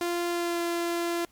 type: tone with pitch glide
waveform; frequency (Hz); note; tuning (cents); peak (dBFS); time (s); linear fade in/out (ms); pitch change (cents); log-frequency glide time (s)
sawtooth; 346.6 to 342.2; F4 to F4; -13 to -35; -23; 0.01-1.25; 2; -22; 0.29-0.61
effects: pink hiss -62 dBFS RMS until 1.31 s + Opus 48 kbps